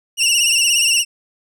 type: tone with vibrato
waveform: 20% pulse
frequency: 2794 Hz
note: F7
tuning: in tune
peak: -7 dBFS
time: 0.17-1.05 s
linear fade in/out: 50 ms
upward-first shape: sine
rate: 17 Hz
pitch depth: 73 cents each way
effects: none